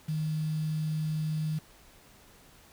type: tone with quantisation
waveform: sine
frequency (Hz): 155.56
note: D#3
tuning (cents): 0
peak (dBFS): -28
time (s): 0.08-1.59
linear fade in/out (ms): 10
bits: 8
effects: pink hiss -57 dBFS RMS until 2.72 s